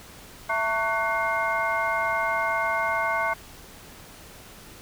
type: tone cluster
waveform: sine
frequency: 665 / 905 / 1117 / 1495 / 2127 Hz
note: E5 / A5 / C#6 / F#6 / C7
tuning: +15 / +48 / +13 / +17 / +28 cents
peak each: -29 dBFS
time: 0.49-3.34 s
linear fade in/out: 10 ms
effects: pink hiss -46 dBFS RMS until 4.81 s